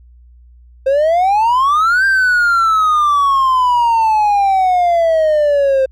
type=exponential two-way sweep; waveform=triangle; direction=up then down; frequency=523.3 to 1592 to 523.3 Hz; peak=-7 dBFS; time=0.86-5.86 s; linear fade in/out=10 ms; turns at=2.05 s; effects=tanh soft clip ceiling -3 dBFS + added 60 Hz sine -40 dBFS peak until 5.91 s